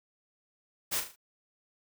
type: noise with echo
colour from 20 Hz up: white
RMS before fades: -31 dBFS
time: 0.91-1.01 s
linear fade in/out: 20 ms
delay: 38 ms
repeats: 4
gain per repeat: -7 dB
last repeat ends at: 1.162 s
effects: none